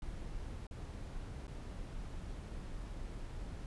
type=noise with dropouts; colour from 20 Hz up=brown; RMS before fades=-44 dBFS; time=0.02-3.66 s; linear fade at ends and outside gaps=1 ms; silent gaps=0.668-0.71 / 1.469-1.479 s; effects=resampled to 24000 Hz